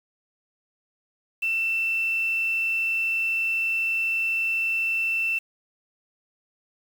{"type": "tone with quantisation", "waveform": "sine", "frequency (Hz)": 2676, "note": "E7", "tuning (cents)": 25, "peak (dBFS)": -22, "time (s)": [1.42, 5.39], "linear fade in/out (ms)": 10, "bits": 7, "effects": []}